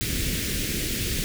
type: band-stop noise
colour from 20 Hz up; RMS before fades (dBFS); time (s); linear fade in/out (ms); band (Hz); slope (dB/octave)
pink; -27; 0.01-1.24; 0; 410 to 1900; 24
effects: none